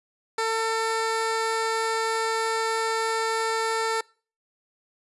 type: tone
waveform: 15% pulse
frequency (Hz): 448.4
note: A4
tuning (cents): +33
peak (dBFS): -17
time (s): 0.38-4.01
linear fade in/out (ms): 5
effects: noise-tail reverb RT60 0.4 s tail -25 dB re dry + resampled to 24000 Hz